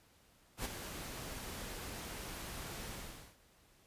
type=noise with ADSR envelope; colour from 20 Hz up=pink; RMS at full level=-37 dBFS; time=0.57-3.37 s; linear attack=82 ms; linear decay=12 ms; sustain=-8 dB; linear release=460 ms; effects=pink hiss -67 dBFS RMS until 3.86 s + resampled to 32000 Hz